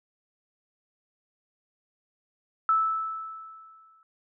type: tone with exponential decay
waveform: sine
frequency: 1312 Hz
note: E6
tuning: 9 cents flat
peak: -18 dBFS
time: 2.69-4.03 s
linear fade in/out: 1 ms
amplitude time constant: 290 ms
effects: none